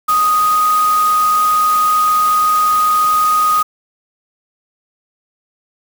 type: tone in noise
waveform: sine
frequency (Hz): 1244.5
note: D#6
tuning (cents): 0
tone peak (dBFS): -10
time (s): 0.08-3.63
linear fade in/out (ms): 10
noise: white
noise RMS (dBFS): -26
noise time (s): 0.08-3.63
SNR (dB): +13
effects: none